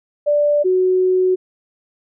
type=tone pair in turn; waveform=sine; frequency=587.3 / 370 Hz; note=D5 / F#4; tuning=0 / 0 cents; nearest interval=minor sixth; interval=800 cents; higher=first; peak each=-12 dBFS; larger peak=neither; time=0.26-0.64 / 0.64-1.36 s; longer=second; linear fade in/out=20 ms; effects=none